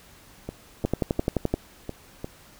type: two click trains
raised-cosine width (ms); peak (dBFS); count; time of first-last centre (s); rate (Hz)
2; -9 / -18; 9 / 6; 0.85-1.54 / 0.49-2.244; 11.6 / 2.85
effects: pink hiss -52 dBFS RMS until 2.59 s